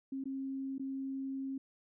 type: tone with dropouts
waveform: sine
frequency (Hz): 268.9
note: C4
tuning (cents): +47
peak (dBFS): -36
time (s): 0.12-1.58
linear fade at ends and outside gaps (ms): 5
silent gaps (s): 0.24-0.255 / 0.782-0.795
effects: none